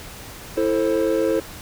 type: chord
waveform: triangle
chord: A minor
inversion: second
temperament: just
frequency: 330 / 440 / 528 Hz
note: E4 / A4 / C5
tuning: +2 / 0 / +16 cents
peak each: -20 dBFS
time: 0.57-1.4 s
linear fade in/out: 5 ms
effects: pink hiss -38 dBFS RMS until 1.61 s